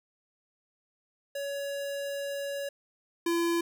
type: tone pair in turn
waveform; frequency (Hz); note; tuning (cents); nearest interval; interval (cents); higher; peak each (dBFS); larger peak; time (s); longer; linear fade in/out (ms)
square; 562 / 339.2; C#5 / E4; +24 / +50; major sixth; 874; first; -33 / -26; second; 1.35-2.69 / 3.26-3.61; first; 5
effects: none